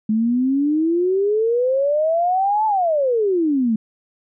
sine exponential two-way sweep, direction up then down, 212.6 to 883 to 212.6 Hz, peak -15 dBFS, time 0.09-3.76 s, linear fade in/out 5 ms, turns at 2.66 s, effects none

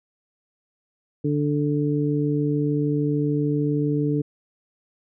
harmonic tone, 146.83 Hz, D3, in tune, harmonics 1 / 2 / 3, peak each -23 / -23 / -27 dBFS, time 1.24-4.22 s, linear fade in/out 10 ms, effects none

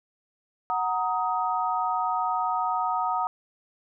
sine chord, D# minor, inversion first, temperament equal with one note detuned, 740 / 932.3 / 1254.6 Hz, F#5 / A#5 / D#6, 0 / 0 / +14 cents, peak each -28 dBFS, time 0.7-3.27 s, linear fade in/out 0 ms, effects none

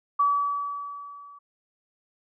sine tone with level ramp, 1145 Hz, D6, 44 cents flat, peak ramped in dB -17 to -45 dBFS, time 0.19-1.39 s, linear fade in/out 10 ms, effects none

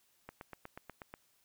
click train, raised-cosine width 0.5 ms, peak -30 dBFS, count 8, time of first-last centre 0.29-1.14 s, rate 8.24 Hz, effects white hiss -72 dBFS RMS until 1.44 s

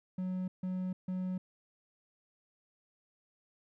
triangle tone bursts, 184.5 Hz, F#3, 5 cents flat, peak -31 dBFS, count 3, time 0.18-1.38 s, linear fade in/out 5 ms, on 300 ms, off 150 ms, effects none

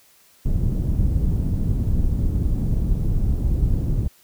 pink low-pass noise, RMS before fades -20 dBFS, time 0.45-4.08 s, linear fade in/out 10 ms, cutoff 150 Hz, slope 12 dB/octave, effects white hiss -55 dBFS RMS until 4.23 s

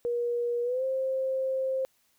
sine tone with pitch glide, 478 to 527.3 Hz, A#4 to C5, +43 to +13 cents, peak -26 dBFS, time 0.05-1.85 s, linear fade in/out 0 ms, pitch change +170 cents, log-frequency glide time 0.63-0.84 s, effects white hiss -69 dBFS RMS until 2.18 s

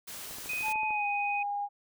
white noise, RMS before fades -42 dBFS, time 0.07-0.73 s, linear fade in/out 10 ms
click train, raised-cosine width 1 ms, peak -33 dBFS, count 9, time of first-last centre 0.31-0.907 s, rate 13.4 Hz
sine tone, 2500 Hz, D#7, 8 cents sharp, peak -31 dBFS, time 0.49-1.43 s, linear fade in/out 5 ms
sine tone with pitch glide, 867 to 813.6 Hz, A5 to G#5, -26 to -36 cents, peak -30 dBFS, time 0.62-1.69 s, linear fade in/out 50 ms, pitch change -110 cents, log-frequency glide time 0.87-1.06 s
effects none

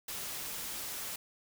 white noise, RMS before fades -40 dBFS, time 0.08-1.16 s, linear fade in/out 5 ms, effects none

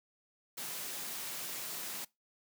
white high-pass noise, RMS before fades -41 dBFS, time 0.57-2.05 s, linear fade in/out 10 ms, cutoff 120 Hz, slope 96 dB/octave, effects noise-tail reverb RT60 0.2 s tail -22 dB re dry

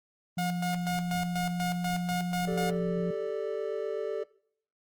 sine tone with pitch glide, 174.61 to 176.23 Hz, F3 to F3, 0 to +16 cents, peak -29 dBFS, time 0.37-3.11 s, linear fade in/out 5 ms, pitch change +16 cents, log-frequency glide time 1.49-2.26 s
sawtooth tone with tremolo, 718 Hz, F5, 48 cents sharp, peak -27 dBFS, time 0.38-2.71 s, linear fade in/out 5 ms, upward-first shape square, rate 4.1 Hz, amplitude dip 70%
triangle chord, G suspended second, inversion none, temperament equal, 392 / 440 / 587.3 Hz, G4 / A4 / D5, 0 / 0 / 0 cents, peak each -34 / -31 / -34 dBFS, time 2.47-4.24 s, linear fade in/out 10 ms
effects noise-tail reverb RT60 0.6 s tail -21 dB re dry + Opus 24 kbps

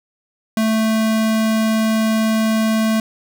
square tone, 220.5 Hz, A3, 4 cents sharp, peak -15 dBFS, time 0.57-3 s, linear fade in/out 2 ms, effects none

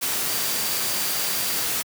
sine tone in noise, 4699 Hz, D8, in tune, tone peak -34 dBFS, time 0.27-1.65 s, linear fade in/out 20 ms, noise white, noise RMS -25 dBFS, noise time 0.01-1.83 s, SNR -12 dB, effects high-pass 100 Hz 12 dB/octave

